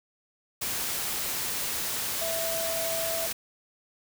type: tone in noise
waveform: sine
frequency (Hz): 659.3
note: E5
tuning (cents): 0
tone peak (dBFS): -31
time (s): 2.21-3.27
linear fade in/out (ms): 10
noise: white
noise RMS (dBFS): -31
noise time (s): 0.61-3.33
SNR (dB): -3
effects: none